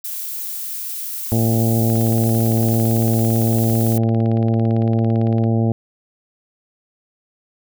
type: noise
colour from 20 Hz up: violet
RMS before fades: -27 dBFS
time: 0.04-3.98 s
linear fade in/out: 5 ms
type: harmonic tone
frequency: 113.5 Hz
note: A#2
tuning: 46 cents flat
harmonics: 1 / 2 / 3 / 4 / 5 / 6 / 7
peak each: -16 / -19 / -25 / -28 / -30 / -31 / -34 dBFS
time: 1.32-5.72 s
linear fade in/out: 0 ms
type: click train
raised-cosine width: 0.3 ms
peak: -23 dBFS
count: 64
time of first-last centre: 1.9-5.439 s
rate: 17.8 Hz
effects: none